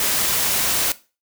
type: noise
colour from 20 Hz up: white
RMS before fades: -20 dBFS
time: 0-0.92 s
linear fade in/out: 2 ms
effects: noise-tail reverb RT60 0.3 s tail -17 dB re dry